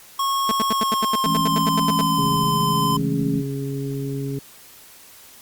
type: tone with pitch glide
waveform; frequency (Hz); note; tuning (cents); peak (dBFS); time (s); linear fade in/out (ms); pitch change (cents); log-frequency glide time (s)
square; 1094 to 1026.7; C#6 to C6; -23 to -33; -20; 0.19-2.97; 5; -110; 0.7-1.95
type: tone bursts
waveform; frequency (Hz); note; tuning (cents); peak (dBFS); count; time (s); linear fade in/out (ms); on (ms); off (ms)
sawtooth; 220; A3; 0; -17; 15; 0.49-2.011; 2; 23; 84
type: chord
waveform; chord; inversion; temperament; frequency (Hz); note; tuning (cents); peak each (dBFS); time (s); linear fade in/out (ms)
sine; A major seventh; second; just; 165 / 206.2 / 220 / 275; E3 / G#3 / A3 / C#4; +2 / -12 / 0 / -14; -24 / -29 / -30 / -26; 1.25-3.42; 20
type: harmonic tone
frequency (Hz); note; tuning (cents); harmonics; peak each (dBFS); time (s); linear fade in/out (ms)
137.8; C#3; -10; 1 / 2 / 3; -26 / -29 / -31; 2.18-4.39; 5
effects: white hiss -46 dBFS RMS until 5.41 s + Opus 48 kbps